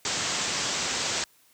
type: low-pass noise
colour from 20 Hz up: white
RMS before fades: -29 dBFS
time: 0.05-1.24 s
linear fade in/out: 2 ms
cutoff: 7900 Hz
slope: 96 dB/octave
effects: white hiss -61 dBFS RMS until 1.53 s + high-pass 80 Hz 12 dB/octave